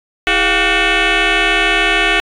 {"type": "tone with frequency modulation", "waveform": "sine", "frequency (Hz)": 406.7, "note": "G#4", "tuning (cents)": -36, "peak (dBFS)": -8, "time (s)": [0.27, 2.2], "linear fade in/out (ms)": 0, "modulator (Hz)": 370, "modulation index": 7.6, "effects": ["tanh soft clip ceiling -9 dBFS"]}